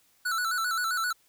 square tone with vibrato, 1400 Hz, F6, 4 cents sharp, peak -27 dBFS, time 0.25-1.13 s, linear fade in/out 10 ms, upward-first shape square, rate 7.6 Hz, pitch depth 86 cents each way, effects white hiss -65 dBFS RMS until 1.28 s

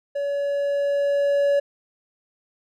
triangle tone with level ramp, 567 Hz, C#5, 39 cents sharp, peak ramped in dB -21 to -14 dBFS, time 0.15-1.6 s, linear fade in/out 10 ms, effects none

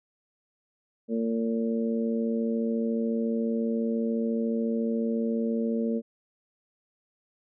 harmonic tone, 114.2 Hz, A#2, 35 cents flat, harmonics 2 / 3 / 4 / 5, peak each -26 / -37 / -31 / -37 dBFS, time 1.08-6.02 s, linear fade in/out 50 ms, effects none

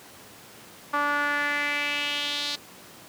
sawtooth tone with band-pass filter sweep, 290.3 Hz, D4, 20 cents flat, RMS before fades -27 dBFS, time 0.93-2.56 s, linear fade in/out 10 ms, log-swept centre 1200 to 4200 Hz, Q 3.3, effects pink hiss -47 dBFS RMS until 3.08 s + high-pass 150 Hz 12 dB/octave

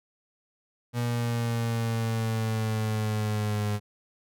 35% pulse exponential sweep, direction down, 120.3 to 103.8 Hz, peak -24 dBFS, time 0.93-3.8 s, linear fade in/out 50 ms, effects none

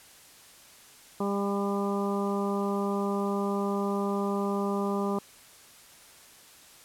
harmonic tone, 200 Hz, G3, 35 cents sharp, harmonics 1 / 2 / 3 / 4 / 5 / 6, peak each -29 / -31 / -37 / -38 / -37 / -38 dBFS, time 1.2-5.19 s, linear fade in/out 5 ms, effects white hiss -53 dBFS RMS until 6.84 s + low-pass 12000 Hz 12 dB/octave

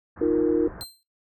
pink low-pass noise, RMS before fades -41 dBFS, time 0.16-0.84 s, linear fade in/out 10 ms, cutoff 1700 Hz, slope 48 dB/octave
sine chord, Eb suspended second, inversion none, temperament equal, 311.1 / 349.2 / 466.2 Hz, Eb4 / F4 / Bb4, 0 / 0 / 0 cents, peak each -23 dBFS, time 0.21-0.68 s, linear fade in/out 5 ms
sawtooth tone with exponential decay, 4135 Hz, C8, 21 cents flat, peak -27 dBFS, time 0.81-1.03 s, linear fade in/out 0 ms, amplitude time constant 47 ms
effects noise-tail reverb RT60 0.2 s tail -20 dB re dry

